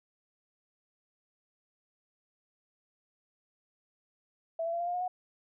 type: tone with pitch steps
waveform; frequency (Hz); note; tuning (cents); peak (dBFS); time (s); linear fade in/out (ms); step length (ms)
sine; 659.3 / 670.8 / 682.6 / 694.5 / 706.6 / 719 / 731.5; E5 / E5 / F5 / F5 / F5 / F#5 / F#5; 0 / +30 / -40 / -10 / +20 / -50 / -20; -30; 4.59-5.08; 5; 70
effects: none